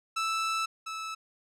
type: tone pair in turn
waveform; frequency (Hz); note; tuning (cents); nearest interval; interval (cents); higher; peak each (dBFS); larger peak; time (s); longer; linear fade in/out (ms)
sawtooth; 1318.5 / 1307.9; E6 / E6; 0 / -14; unison; 14; first; -24 / -31; first; 0.16-0.66 / 0.86-1.15; first; 10
effects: low-pass 8000 Hz 12 dB/octave